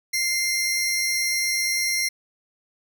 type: tone pair together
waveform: sawtooth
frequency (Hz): 2097 / 5598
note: C7 / F8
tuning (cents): +3 / +3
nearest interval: octave + perfect fourth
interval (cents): 1700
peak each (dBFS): -20 / -23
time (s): 0.13-2.09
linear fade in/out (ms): 10
effects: none